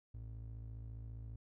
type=ring-modulated tone; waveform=triangle; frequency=84.5 Hz; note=E2; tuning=43 cents sharp; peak=-40 dBFS; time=0.14-1.36 s; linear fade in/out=5 ms; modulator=27.4 Hz; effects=none